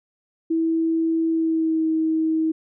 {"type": "tone with pitch glide", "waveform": "sine", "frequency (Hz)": [326.2, 318.9], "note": ["E4", "D#4"], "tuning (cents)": [-18, 43], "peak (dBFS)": -18, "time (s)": [0.5, 2.52], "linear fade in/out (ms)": 10, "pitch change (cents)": -39, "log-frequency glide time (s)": [1.3, 1.87], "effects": []}